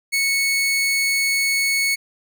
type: tone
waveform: sawtooth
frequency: 2208 Hz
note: C#7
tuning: 7 cents flat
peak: -14 dBFS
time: 0.12-1.96 s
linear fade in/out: 20 ms
effects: none